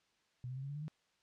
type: tone with pitch steps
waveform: sine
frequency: 124.4 / 128.94 / 133.64 / 138.51 / 143.56 / 148.79 / 154.22 Hz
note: B2 / C3 / C3 / C#3 / D3 / D3 / D#3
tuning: +13 / -25 / +37 / -1 / -39 / +23 / -15 cents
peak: -40 dBFS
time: 0.44-0.881 s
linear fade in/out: 0 ms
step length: 63 ms
effects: white hiss -75 dBFS RMS until 1.22 s + low-pass 5000 Hz 12 dB/octave